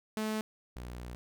sawtooth tone pair in turn, 216.6 / 60.63 Hz, A3 / B1, -27 / -31 cents, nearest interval octave + minor seventh, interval 2204 cents, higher first, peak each -28 / -37 dBFS, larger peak first, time 0.17-0.41 / 0.76-1.15 s, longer second, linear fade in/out 0 ms, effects none

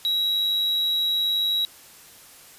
triangle tone, 3867 Hz, B7, 37 cents flat, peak -19 dBFS, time 0.05-1.65 s, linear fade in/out 0 ms, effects white hiss -48 dBFS RMS until 2.58 s + resampled to 32000 Hz

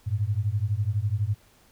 sine beating tone pair, 98 / 110 Hz, G2 / A2, 0 / 0 cents, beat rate 12 Hz, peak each -26 dBFS, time 0.06-1.35 s, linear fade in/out 20 ms, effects pink hiss -59 dBFS RMS until 1.71 s

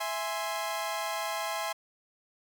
sawtooth chord, E augmented, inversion none, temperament equal, 659.3 / 830.6 / 1046.5 Hz, E5 / G#5 / B#5, 0 / 0 / 0 cents, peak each -32 dBFS, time 0-1.73 s, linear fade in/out 10 ms, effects none

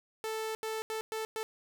sawtooth tone bursts at uneven times, 440 Hz, A4, in tune, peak -30 dBFS, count 5, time 0.24-0.55 / 0.63-0.82 / 0.9-1.01 / 1.12-1.25 / 1.36-1.43 s, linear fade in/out 0 ms, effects none

